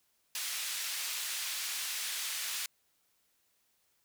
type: band-pass noise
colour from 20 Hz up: pink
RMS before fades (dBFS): -37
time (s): 0.35-2.66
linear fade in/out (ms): 2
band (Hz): 2400 to 16000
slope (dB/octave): 12
effects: white hiss -74 dBFS RMS until 4.04 s